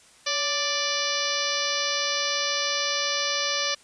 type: harmonic tone with a mistuned harmonic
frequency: 587.3 Hz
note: D5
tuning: in tune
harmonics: 1 / 2 / 3 / 4 / 5 / 6 / 7 / 8 / 9 / 10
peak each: -33 / -33 / -33 / -33 / -33 / -33 / -33 / -33 / -33 / -33 dBFS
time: 0.26-3.75 s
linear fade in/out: 10 ms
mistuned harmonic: 1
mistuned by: -61 cents
effects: white hiss -54 dBFS RMS until 3.83 s + resampled to 22050 Hz